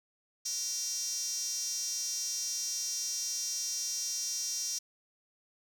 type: tone with high-pass filter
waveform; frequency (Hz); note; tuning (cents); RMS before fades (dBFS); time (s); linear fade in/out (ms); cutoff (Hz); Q
square; 211.9; G#3; +35; -35; 0.45-4.79; 10; 5700; 8.1
effects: none